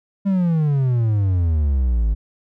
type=exponential sweep; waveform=triangle; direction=down; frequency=201.1 to 51 Hz; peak=-13 dBFS; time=0.25-2.15 s; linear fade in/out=20 ms; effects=none